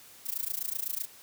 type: noise with amplitude modulation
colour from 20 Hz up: violet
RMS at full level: -30 dBFS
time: 0.25-1.06 s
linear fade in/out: 20 ms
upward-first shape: sine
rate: 27.9 Hz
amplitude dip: 100%
effects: white hiss -53 dBFS RMS until 1.22 s + high-pass 60 Hz 12 dB/octave